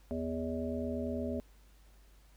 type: harmonic tone with a mistuned harmonic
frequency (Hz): 81.8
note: E2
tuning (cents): -13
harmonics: 1 / 3 / 5 / 7 / 8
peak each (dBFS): -41 / -36 / -41 / -41 / -43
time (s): 0.11-1.4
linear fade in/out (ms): 0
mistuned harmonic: 8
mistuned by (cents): -35
effects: added 50 Hz sine -58 dBFS peak until 2.36 s + pink hiss -67 dBFS RMS until 2.36 s